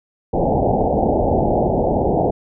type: low-pass noise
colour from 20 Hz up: white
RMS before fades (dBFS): -17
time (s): 0.33-2.31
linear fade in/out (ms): 10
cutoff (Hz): 830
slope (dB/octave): 96
effects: none